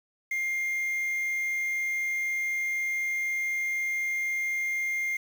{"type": "tone with quantisation", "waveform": "triangle", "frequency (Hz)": 2114, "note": "C7", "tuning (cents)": 17, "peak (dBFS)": -25, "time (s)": [0.31, 5.17], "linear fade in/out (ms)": 5, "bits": 8, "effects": []}